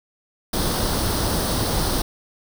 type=noise with comb filter; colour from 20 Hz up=pink; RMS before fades=-22 dBFS; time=0.53-2.02 s; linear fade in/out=5 ms; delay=0.21 ms; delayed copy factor=+0.6; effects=none